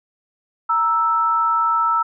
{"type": "tone pair together", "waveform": "sine", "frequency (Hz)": [933.2, 1318.5], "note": ["A#5", "E6"], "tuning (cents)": [2, 0], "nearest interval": "tritone", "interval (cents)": 598, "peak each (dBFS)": [-21, -16], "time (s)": [0.69, 2.03], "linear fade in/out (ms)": 10, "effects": []}